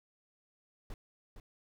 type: noise with echo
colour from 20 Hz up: brown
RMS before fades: -42 dBFS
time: 0.9-0.94 s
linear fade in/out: 2 ms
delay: 460 ms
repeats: 1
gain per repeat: -7 dB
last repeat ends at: 1.4 s
effects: none